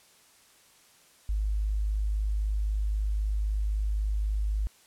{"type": "tone", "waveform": "sine", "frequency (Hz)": 51.91, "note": "G#1", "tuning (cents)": 0, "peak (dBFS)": -25, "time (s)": [1.29, 4.67], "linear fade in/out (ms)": 0, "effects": ["white hiss -59 dBFS RMS until 4.86 s", "low-pass 11000 Hz 12 dB/octave"]}